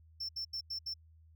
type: tone bursts at uneven times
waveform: triangle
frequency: 5380 Hz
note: E8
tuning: 34 cents sharp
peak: -35 dBFS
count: 5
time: 0.2-0.29 / 0.36-0.45 / 0.53-0.61 / 0.7-0.79 / 0.86-0.94 s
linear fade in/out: 10 ms
effects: added 80 Hz sine -58 dBFS peak until 1.35 s